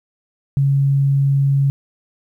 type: tone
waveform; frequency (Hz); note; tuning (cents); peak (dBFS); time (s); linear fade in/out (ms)
sine; 138.59; C#3; 0; -12; 0.57-1.7; 0
effects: 9-bit